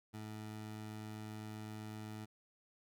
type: tone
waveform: 20% pulse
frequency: 107.8 Hz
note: A2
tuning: 35 cents flat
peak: -40 dBFS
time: 0.13-2.26 s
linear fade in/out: 20 ms
effects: none